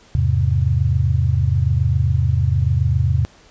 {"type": "chord", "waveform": "sine", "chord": "E augmented", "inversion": "none", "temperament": "equal with one note detuned", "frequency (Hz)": [82.84, 103.83, 130.81], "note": ["E2", "G#2", "B#2"], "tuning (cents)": [9, 0, 0], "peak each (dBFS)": [-18, -19, -18], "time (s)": [0.15, 3.25], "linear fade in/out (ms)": 0, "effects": ["pink hiss -49 dBFS RMS until 3.5 s", "resampled to 16000 Hz"]}